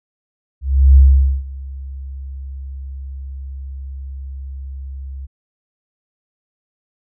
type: tone with ADSR envelope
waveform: sine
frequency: 67.4 Hz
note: C#2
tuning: 48 cents flat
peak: -3 dBFS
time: 0.61-5.27 s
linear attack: 350 ms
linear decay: 470 ms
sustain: -23 dB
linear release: 22 ms
effects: none